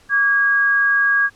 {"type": "tone pair together", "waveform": "sine", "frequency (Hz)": [1149.3, 1637], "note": ["D6", "G#6"], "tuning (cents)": [-38, -25], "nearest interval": "tritone", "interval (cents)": 613, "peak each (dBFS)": [-24, -13], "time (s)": [0.09, 1.3], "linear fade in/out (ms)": 50, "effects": ["pink hiss -52 dBFS RMS until 1.35 s", "low-pass 9000 Hz 12 dB/octave"]}